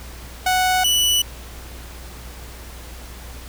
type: tone pair in turn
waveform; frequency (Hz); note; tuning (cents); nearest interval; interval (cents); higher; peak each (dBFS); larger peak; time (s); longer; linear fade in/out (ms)
sawtooth; 740 / 2960; F#5 / F#7; 0 / 0; 2 octaves; 2400; second; -12; neither; 0.46-0.84 / 0.84-1.22; neither; 5
effects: added 60 Hz sine -36 dBFS peak until 3.48 s + pink hiss -40 dBFS RMS until 3.48 s